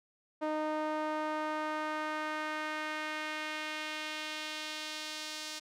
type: tone with band-pass filter sweep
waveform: sawtooth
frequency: 307.8 Hz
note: D#4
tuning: 19 cents flat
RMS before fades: -37 dBFS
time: 0.41-5.6 s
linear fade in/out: 20 ms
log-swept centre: 710 to 5000 Hz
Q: 1.2
effects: none

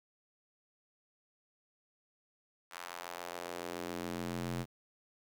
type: tone with high-pass filter sweep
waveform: square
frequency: 43.55 Hz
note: F1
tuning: 4 cents flat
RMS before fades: -41 dBFS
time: 2.7-4.66 s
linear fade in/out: 50 ms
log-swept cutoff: 1200 to 130 Hz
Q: 1.2
effects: 11-bit

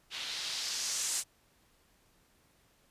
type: noise with low-pass filter sweep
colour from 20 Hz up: blue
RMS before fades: -36 dBFS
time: 0.1-1.24 s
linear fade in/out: 50 ms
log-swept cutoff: 3200 to 8200 Hz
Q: 1.9
effects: pink hiss -68 dBFS RMS until 2.9 s + resampled to 32000 Hz

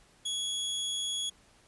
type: tone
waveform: sawtooth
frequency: 3351 Hz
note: G#7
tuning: 15 cents sharp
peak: -28 dBFS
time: 0.25-1.3 s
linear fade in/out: 10 ms
effects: pink hiss -62 dBFS RMS until 1.67 s + resampled to 24000 Hz

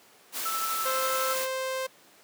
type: noise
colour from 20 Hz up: white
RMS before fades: -33 dBFS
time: 0.32-1.48 s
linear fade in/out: 50 ms
type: tone with tremolo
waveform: sine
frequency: 1318.5 Hz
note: E6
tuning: in tune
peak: -28 dBFS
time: 0.45-1.34 s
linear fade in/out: 10 ms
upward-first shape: sine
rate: 12 Hz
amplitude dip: 30%
type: tone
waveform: sawtooth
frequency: 523.3 Hz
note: C5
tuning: in tune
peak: -25 dBFS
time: 0.85-1.87 s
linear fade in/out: 10 ms
effects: pink hiss -56 dBFS RMS until 2.23 s + high-pass 300 Hz 12 dB/octave

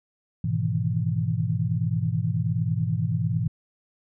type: chord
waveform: sine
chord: E major seventh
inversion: first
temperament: equal with one note detuned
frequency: 104.67 / 123.47 / 155.56 / 164.81 Hz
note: G#2 / B2 / D#3 / E3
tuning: +14 / 0 / 0 / 0 cents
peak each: -27 / -27 / -31 / -27 dBFS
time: 0.44-3.48 s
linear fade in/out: 5 ms
effects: none

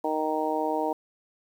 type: harmonic tone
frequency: 155.56 Hz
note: D#3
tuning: in tune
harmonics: 2 / 3 / 4 / 5 / 6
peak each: -31 / -31 / -31 / -31 / -31 dBFS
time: 0.04-0.93 s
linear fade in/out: 5 ms
effects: 9-bit

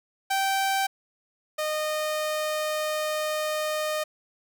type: tone pair in turn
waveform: sawtooth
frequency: 778 / 614.1 Hz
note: G5 / D#5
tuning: -13 / -23 cents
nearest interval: major third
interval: 410 cents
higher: first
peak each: -19 / -22 dBFS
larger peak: first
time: 0.3-0.87 / 1.58-4.04 s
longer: second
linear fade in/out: 10 ms
effects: none

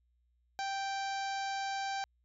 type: harmonic tone with a mistuned harmonic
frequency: 784 Hz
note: G5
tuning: in tune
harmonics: 1 / 2 / 3 / 4 / 5 / 6 / 7 / 8 / 9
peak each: -35 / -42 / -47 / -51 / -48 / -49 / -51 / -53 / -57 dBFS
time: 0.59-2.04 s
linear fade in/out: 0 ms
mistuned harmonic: 6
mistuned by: -21 cents
effects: added 60 Hz sine -70 dBFS peak until 2.24 s

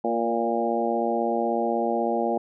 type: harmonic tone with a mistuned harmonic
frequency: 116.2 Hz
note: A#2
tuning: 5 cents flat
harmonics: 2 / 3 / 4 / 5 / 6 / 7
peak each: -29 / -29 / -29 / -29 / -29 / -29 dBFS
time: 0.04-2.38 s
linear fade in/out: 5 ms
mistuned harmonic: 4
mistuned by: +22 cents
effects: none

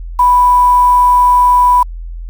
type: tone with quantisation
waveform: sine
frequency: 987.8 Hz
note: B5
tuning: in tune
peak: -5 dBFS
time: 0.19-1.83 s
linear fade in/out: 5 ms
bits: 5
effects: added 42 Hz sine -22 dBFS peak until 2.29 s

